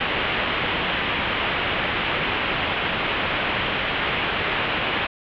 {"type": "low-pass noise", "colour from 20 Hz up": "white", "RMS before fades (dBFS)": -24, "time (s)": [0, 5.07], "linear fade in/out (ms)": 10, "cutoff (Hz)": 3200, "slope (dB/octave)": 48, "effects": []}